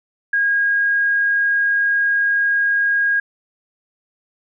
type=tone; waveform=sine; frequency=1633 Hz; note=G#6; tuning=30 cents flat; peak=-14 dBFS; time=0.33-3.2 s; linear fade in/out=5 ms; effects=none